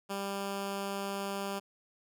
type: tone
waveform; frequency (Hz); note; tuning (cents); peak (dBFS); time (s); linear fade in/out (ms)
10% pulse; 197.9; G3; +17; -26; 0.09-1.6; 20
effects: none